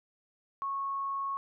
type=tone; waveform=sine; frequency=1100 Hz; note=C#6; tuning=14 cents flat; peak=-31 dBFS; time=0.62-1.37 s; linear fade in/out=0 ms; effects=none